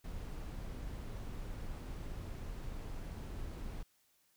brown noise, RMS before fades -43 dBFS, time 0.04-3.83 s, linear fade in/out 5 ms, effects white hiss -73 dBFS RMS until 4.36 s

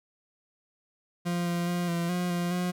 40% pulse tone with pitch steps, 174.2 / 173 / 175.5 / 170.7 / 178.2 / 174.5 / 179 Hz, F3 / F3 / F3 / F3 / F3 / F3 / F3, -4 / -16 / +9 / -39 / +35 / -1 / +43 cents, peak -26 dBFS, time 1.25-2.72 s, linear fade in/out 20 ms, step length 210 ms, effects none

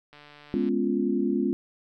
click train, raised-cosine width 0.3 ms, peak -33 dBFS, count 83, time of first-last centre 0.13-0.688 s, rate 147 Hz
sine chord, C# dominant seventh, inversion second, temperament equal, 207.7 / 246.9 / 277.2 / 349.2 Hz, G#3 / B3 / C#4 / E#4, 0 / 0 / 0 / 0 cents, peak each -28 dBFS, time 0.54-1.53 s, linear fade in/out 0 ms
effects none

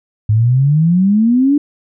sine exponential sweep, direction up, 104 to 296.9 Hz, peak -8 dBFS, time 0.29-1.58 s, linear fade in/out 5 ms, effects none

